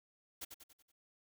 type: noise with echo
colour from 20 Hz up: white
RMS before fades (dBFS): -44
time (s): 0.41-0.45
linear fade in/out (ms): 10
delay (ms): 94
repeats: 5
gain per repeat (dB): -6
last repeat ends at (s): 0.92
effects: none